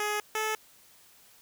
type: tone pair in turn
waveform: 10% pulse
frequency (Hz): 419.1 / 434.2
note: G#4 / A4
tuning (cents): +16 / -23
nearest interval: minor second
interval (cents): 61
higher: second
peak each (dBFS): -20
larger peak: neither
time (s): 0-0.2 / 0.35-0.55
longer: neither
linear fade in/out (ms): 2
effects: white hiss -58 dBFS RMS until 1.41 s

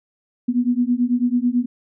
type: beating tone pair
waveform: sine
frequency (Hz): 240 / 249.1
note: B3 / B3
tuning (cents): -49 / +15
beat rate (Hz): 9.1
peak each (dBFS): -19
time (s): 0.48-1.66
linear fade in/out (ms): 10
effects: none

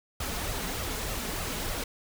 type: noise with flanger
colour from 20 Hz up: pink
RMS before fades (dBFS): -33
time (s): 0.2-1.84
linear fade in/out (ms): 5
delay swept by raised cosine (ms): 1.5 to 4.8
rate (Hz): 3.3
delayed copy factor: +0.55
effects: none

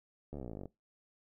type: slowing click train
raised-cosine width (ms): 2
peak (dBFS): -30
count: 20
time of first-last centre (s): 0.33-0.657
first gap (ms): 13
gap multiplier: 1.03
effects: noise-tail reverb RT60 0.2 s tail -21 dB re dry

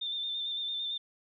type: tone with vibrato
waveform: sine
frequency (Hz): 3584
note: A7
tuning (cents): +31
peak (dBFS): -32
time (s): 0.01-0.98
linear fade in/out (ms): 10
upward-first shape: square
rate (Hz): 8.9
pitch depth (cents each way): 23
effects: none

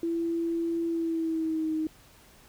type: tone with pitch glide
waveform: sine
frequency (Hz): 334.6 to 314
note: E4 to D#4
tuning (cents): +26 to +16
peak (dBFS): -26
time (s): 0.03-1.87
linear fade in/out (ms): 2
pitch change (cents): -110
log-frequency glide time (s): 0.86-1.74
effects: pink hiss -56 dBFS RMS until 2.48 s

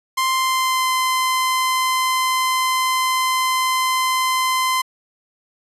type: tone with pitch glide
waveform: sawtooth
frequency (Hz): 1046.5 to 1032.7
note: C6 to C6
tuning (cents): 0 to -23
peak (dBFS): -13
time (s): 0.17-4.82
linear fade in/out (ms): 10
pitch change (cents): -23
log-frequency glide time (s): 0.33-0.91
effects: resampled to 32000 Hz

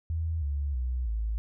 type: tone with pitch steps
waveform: sine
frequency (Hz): 81.3 / 71.19 / 62.33 / 54.58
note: E2 / C#2 / B1 / A1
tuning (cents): -23 / +47 / +17 / -13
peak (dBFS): -27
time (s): 0.1-1.38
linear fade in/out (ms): 0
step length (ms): 320
effects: none

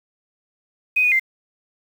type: tone with pitch steps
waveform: sine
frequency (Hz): 2505 / 2469 / 2090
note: D#7 / D#7 / C7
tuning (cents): +11 / -14 / -2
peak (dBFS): -14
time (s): 0.96-1.197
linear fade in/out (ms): 10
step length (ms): 79
effects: 7-bit

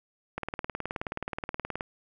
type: click train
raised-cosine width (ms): 0.5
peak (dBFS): -17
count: 28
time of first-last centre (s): 0.38-1.809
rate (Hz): 18.9
effects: none

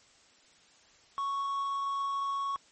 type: tone with quantisation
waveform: triangle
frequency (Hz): 1108.7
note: C#6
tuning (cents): 0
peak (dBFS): -28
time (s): 1.18-2.56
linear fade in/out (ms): 0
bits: 9
effects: white hiss -61 dBFS RMS until 2.71 s + MP3 32 kbps

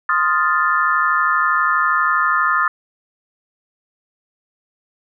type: chord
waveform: sine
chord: F dominant seventh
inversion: second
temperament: equal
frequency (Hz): 1046.5 / 1244.5 / 1396.9 / 1760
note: C6 / Eb6 / F6 / A6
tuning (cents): 0 / 0 / 0 / 0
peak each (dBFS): -22 / -17 / -20 / -20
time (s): 0.09-2.68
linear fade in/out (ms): 2
effects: none

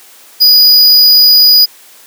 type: tone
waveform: square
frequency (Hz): 4928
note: D#8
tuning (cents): -17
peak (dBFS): -3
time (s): 0.4-1.66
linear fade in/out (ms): 20
effects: white hiss -39 dBFS RMS until 2.06 s + high-pass 300 Hz 12 dB/octave

